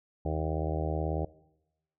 harmonic tone, 78.4 Hz, D#2, 14 cents sharp, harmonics 1 / 2 / 4 / 5 / 6 / 7 / 8 / 9 / 10, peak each -32 / -35 / -38 / -39 / -40 / -40 / -41 / -42 / -42 dBFS, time 0.25-1.25 s, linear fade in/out 5 ms, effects noise-tail reverb RT60 0.9 s tail -20 dB re dry

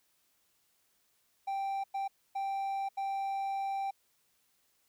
triangle tone bursts at uneven times, 784 Hz, G5, in tune, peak -30 dBFS, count 4, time 1.47-1.84 / 1.94-2.08 / 2.35-2.89 / 2.97-3.91 s, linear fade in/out 10 ms, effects white hiss -73 dBFS RMS until 4.88 s

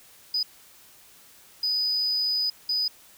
sine tone bursts at uneven times, 4978 Hz, D#8, in tune, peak -21 dBFS, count 3, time 0.34-0.43 / 1.63-2.5 / 2.69-2.88 s, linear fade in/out 5 ms, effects tanh soft clip ceiling -20 dBFS + white hiss -53 dBFS RMS until 3.17 s

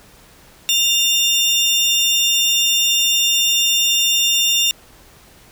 30% pulse tone pair together, 2794 / 3603 Hz, F7 / A7, 0 / +40 cents, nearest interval major third, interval 440 cents, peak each -14 dBFS, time 0.69-4.71 s, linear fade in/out 0 ms, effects pink hiss -47 dBFS RMS until 5.51 s

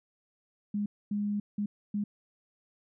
sine tone bursts at uneven times, 206 Hz, G#3, 14 cents flat, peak -28 dBFS, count 4, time 0.74-0.86 / 1.11-1.4 / 1.58-1.66 / 1.94-2.04 s, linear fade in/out 5 ms, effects none

